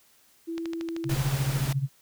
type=tone; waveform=sine; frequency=331.6 Hz; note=E4; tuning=10 cents sharp; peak=-30 dBFS; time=0.47-1.16 s; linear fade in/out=20 ms
type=click train; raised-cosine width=0.2 ms; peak=-21 dBFS; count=9; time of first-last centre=0.58-1.195 s; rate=13 Hz
type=tone with tremolo; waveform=sine; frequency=136.3 Hz; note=C#3; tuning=29 cents flat; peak=-21 dBFS; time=1.04-1.89 s; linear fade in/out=50 ms; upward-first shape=sine; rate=14 Hz; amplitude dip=80%
type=noise; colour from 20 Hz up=pink; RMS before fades=-34 dBFS; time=1.09-1.73 s; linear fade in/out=5 ms
effects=white hiss -61 dBFS RMS until 2.01 s